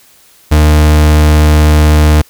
40% pulse tone, 76 Hz, D#2, 40 cents flat, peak -3 dBFS, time 0.51-2.22 s, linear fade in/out 10 ms, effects white hiss -44 dBFS RMS until 2.29 s

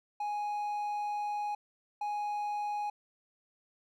triangle tone bursts at uneven times, 830.6 Hz, G#5, in tune, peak -30 dBFS, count 2, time 0.2-1.55 / 2.01-2.9 s, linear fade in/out 5 ms, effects none

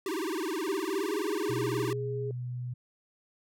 square tone with vibrato, 349.2 Hz, F4, in tune, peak -31 dBFS, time 0.06-1.93 s, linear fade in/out 2 ms, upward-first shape sine, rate 19 Hz, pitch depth 240 cents each way
sine tone with pitch glide, 392 to 414.1 Hz, G4 to G#4, 0 to -5 cents, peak -33 dBFS, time 0.68-2.31 s, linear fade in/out 2 ms, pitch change +95 cents, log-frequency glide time 0.99-1.04 s
sine tone, 123.47 Hz, B2, in tune, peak -33 dBFS, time 1.49-2.74 s, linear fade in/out 10 ms
effects none

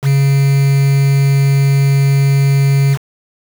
triangle tone with quantisation, 138.4 Hz, C#3, 2 cents flat, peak -6 dBFS, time 0.02-2.98 s, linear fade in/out 50 ms, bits 4, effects none

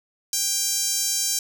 sawtooth tone with high-pass filter, 791 Hz, G5, 15 cents sharp, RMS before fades -24 dBFS, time 0.33-1.39 s, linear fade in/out 2 ms, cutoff 6200 Hz, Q 2.5, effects none

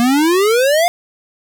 square exponential sweep, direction up, 232.7 to 719 Hz, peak -11 dBFS, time 0-0.88 s, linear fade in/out 0 ms, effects none

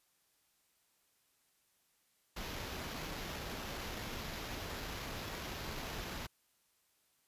pink noise with sample-and-hold, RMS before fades -43 dBFS, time 2.36-6.27 s, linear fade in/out 10 ms, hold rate 8820 Hz, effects white hiss -75 dBFS RMS until 7.27 s + resampled to 32000 Hz

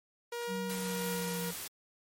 sawtooth tone with tremolo, 474.9 Hz, A#4, 32 cents sharp, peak -31 dBFS, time 0.32-1.51 s, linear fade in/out 5 ms, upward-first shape triangle, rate 1.6 Hz, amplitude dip 35%
sine tone with pitch glide, 188.2 to 175.6 Hz, F#3 to F3, +30 to +10 cents, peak -36 dBFS, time 0.47-1.54 s, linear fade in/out 50 ms, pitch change -120 cents, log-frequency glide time 0.63-1.39 s
white noise, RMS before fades -41 dBFS, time 0.69-1.68 s, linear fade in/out 10 ms
effects MP3 64 kbps

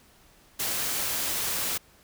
white noise, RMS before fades -29 dBFS, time 0.59-1.78 s, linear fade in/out 10 ms, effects pink hiss -58 dBFS RMS until 2.03 s

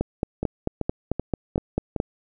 two click trains, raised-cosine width 2 ms, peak -9 / -12 dBFS, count 10 / 5, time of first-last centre 0.01-2.001 / 0.43-1.963 s, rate 4.52 / 2.61 Hz, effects none

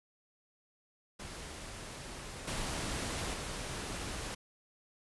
pink noise with level steps, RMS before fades -45 / -37 / -40 dBFS, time 1.19-4.35 s, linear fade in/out 10 ms, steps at 2.47 / 3.33 s, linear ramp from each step 10 ms, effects resampled to 24000 Hz

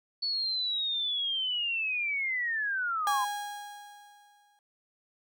sine linear sweep, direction down, 4454 to 994 Hz, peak -28 dBFS, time 0.22-3.25 s, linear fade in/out 10 ms
35% pulse tone with exponential decay, 822 Hz, G#5, 18 cents flat, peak -24 dBFS, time 3.07-4.59 s, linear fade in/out 1 ms, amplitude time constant 330 ms
effects none

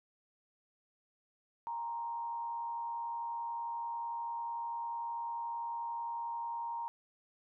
sine tone with frequency modulation, 932.3 Hz, A#5, in tune, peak -36 dBFS, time 1.67-6.88 s, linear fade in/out 0 ms, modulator 118 Hz, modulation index 0.37, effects none

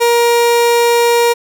30% pulse tone, 472.5 Hz, A#4, 23 cents sharp, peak -6 dBFS, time 0-1.34 s, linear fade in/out 20 ms, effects none

